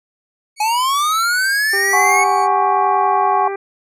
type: tone with vibrato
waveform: 15% pulse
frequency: 2239 Hz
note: C#7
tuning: 17 cents sharp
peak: -24 dBFS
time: 0.56-2.48 s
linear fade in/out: 50 ms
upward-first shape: triangle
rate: 0.78 Hz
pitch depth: 28 cents each way
type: linear sweep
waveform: square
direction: up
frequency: 832 to 2217 Hz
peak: -15 dBFS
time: 0.6-2.24 s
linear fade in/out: 5 ms
type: harmonic tone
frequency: 394.6 Hz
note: G4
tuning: 11 cents sharp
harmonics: 1 / 2 / 3 / 4 / 5 / 6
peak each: -22 / -28 / -32 / -34 / -36 / -38 dBFS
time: 1.73-3.56 s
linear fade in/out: 5 ms
type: chord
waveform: sine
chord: F# suspended second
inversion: none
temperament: equal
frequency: 740 / 830.6 / 1108.7 Hz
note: F#5 / G#5 / C#6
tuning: 0 / 0 / 0 cents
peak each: -17 dBFS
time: 1.93-3.48 s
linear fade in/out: 5 ms
effects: resampled to 32000 Hz